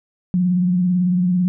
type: tone with vibrato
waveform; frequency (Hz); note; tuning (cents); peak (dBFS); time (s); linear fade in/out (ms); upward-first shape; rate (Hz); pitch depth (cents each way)
sine; 179.9; F#3; -48; -14; 0.34-1.48; 0; sine; 18; 50
effects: none